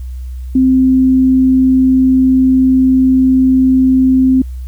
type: tone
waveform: sine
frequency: 260 Hz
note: C4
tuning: 11 cents flat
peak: -6 dBFS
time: 0.55-4.42 s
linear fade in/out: 5 ms
effects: added 63 Hz sine -21 dBFS peak until 4.67 s + white hiss -51 dBFS RMS until 4.67 s